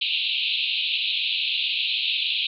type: band-pass noise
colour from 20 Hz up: pink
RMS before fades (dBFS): -25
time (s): 0.01-2.47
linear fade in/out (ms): 5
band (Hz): 2500 to 4100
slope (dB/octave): 96
effects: none